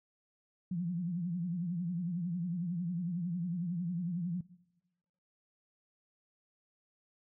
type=tone with vibrato; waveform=sine; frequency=174.61 Hz; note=F3; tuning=in tune; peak=-32 dBFS; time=0.71-4.41 s; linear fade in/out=5 ms; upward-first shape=sine; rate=11 Hz; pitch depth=100 cents each way; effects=noise-tail reverb RT60 1.0 s tail -20 dB re dry